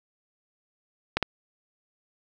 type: clicks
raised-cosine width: 0.3 ms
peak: -7 dBFS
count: 2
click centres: 1.17 / 1.227 s
effects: none